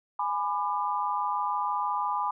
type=chord; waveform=sine; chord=G# diminished; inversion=none; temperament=just; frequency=830.6 / 996.7 / 1196.1 Hz; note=G#5 / B5 / D6; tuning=0 / +16 / +31 cents; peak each=-31 / -29 / -32 dBFS; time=0.19-2.31 s; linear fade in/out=5 ms; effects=none